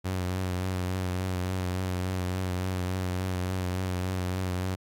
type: tone with vibrato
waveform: sawtooth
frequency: 92 Hz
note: F#2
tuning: 9 cents flat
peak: -24 dBFS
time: 0.04-4.76 s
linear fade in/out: 20 ms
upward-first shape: triangle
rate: 3.5 Hz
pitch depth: 41 cents each way
effects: AAC 64 kbps